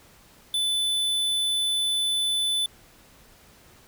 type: tone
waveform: square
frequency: 3500 Hz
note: A7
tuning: 10 cents flat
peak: -23 dBFS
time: 0.54-2.66 s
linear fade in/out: 2 ms
effects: pink hiss -54 dBFS RMS until 3.87 s